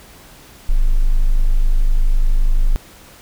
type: tone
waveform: triangle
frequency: 25.91 Hz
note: G#0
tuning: 3 cents flat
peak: -6 dBFS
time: 0.69-2.76 s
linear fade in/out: 0 ms
effects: tanh soft clip ceiling -6 dBFS + pink hiss -43 dBFS RMS until 3.21 s